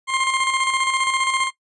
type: tone with tremolo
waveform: 20% pulse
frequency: 1059 Hz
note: C6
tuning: 21 cents sharp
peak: -12 dBFS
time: 0.07-1.51 s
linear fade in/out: 50 ms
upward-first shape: square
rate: 15 Hz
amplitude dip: 45%
effects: noise-tail reverb RT60 0.1 s tail -17 dB re dry + resampled to 24000 Hz